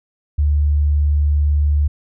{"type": "tone", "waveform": "sine", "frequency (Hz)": 73.5, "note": "D2", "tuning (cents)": 2, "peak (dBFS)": -12, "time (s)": [0.38, 1.88], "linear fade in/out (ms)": 10, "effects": []}